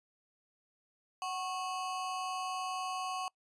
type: ring-modulated tone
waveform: square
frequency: 921 Hz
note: A#5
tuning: 21 cents flat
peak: -33 dBFS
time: 1.22-3.28 s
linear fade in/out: 0 ms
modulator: 175 Hz
effects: noise-tail reverb RT60 0.1 s tail -25 dB re dry + resampled to 22050 Hz